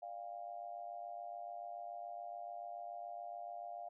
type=tone with amplitude modulation; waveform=sine; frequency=698.5 Hz; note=F5; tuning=in tune; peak=-40 dBFS; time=0.02-3.89 s; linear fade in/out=10 ms; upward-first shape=sine; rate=107 Hz; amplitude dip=85%; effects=none